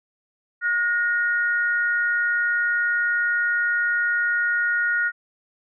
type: tone pair together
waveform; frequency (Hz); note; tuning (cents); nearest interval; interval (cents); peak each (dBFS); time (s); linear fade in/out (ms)
sine; 1440 / 1860.1; F#6 / A#6; -47 / -4; major third; 443; -20 / -25; 0.61-5.12; 50
effects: none